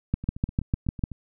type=two click trains; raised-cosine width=5 ms; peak=-10 / -23 dBFS; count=7 / 8; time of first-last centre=0.14-1.038 / 0.24-1.117 s; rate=6.68 / 7.98 Hz; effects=none